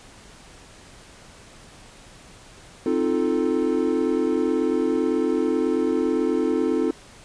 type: chord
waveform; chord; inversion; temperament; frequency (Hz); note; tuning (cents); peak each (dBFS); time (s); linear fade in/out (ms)
triangle; F dominant seventh; second; equal; 261.6 / 311.1 / 349.2 / 440; C4 / Eb4 / F4 / A4; 0 / 0 / 0 / 0; -23; 2.86-6.91; 2
effects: pink hiss -47 dBFS RMS until 7.24 s + resampled to 22050 Hz